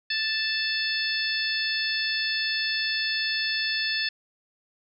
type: harmonic tone with a mistuned harmonic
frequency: 880 Hz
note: A5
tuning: in tune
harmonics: 2 / 3 / 4 / 5 / 6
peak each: -29 / -32 / -32 / -30 / -33 dBFS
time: 0.1-4.09 s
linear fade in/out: 5 ms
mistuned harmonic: 6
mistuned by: -26 cents
effects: none